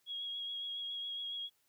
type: tone with vibrato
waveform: sine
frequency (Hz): 3303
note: G#7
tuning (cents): -10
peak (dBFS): -38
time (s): 0.06-1.5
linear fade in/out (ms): 50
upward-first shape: sine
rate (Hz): 7.2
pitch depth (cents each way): 19
effects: white hiss -75 dBFS RMS until 1.68 s